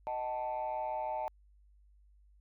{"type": "chord", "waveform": "sine", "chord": "D# diminished", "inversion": "none", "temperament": "equal with one note detuned", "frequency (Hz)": [622.3, 754.2, 880], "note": ["D#5", "F#5", "A5"], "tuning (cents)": [0, 33, 0], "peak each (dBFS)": [-37, -39, -35], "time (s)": [0.07, 1.28], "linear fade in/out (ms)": 0, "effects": ["tanh soft clip ceiling -29 dBFS", "added 50 Hz sine -60 dBFS peak until 2.4 s"]}